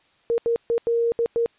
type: tone bursts at uneven times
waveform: sine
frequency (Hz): 466.2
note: A#4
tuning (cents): 0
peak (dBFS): -18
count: 6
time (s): 0.3-0.38 / 0.46-0.56 / 0.7-0.78 / 0.87-1.12 / 1.19-1.26 / 1.36-1.46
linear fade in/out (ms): 0
effects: white hiss -61 dBFS RMS until 1.58 s + resampled to 8000 Hz